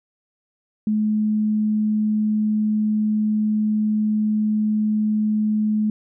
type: tone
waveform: sine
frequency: 213.6 Hz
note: G#3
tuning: 49 cents sharp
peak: -17 dBFS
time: 0.87-5.9 s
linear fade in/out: 2 ms
effects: none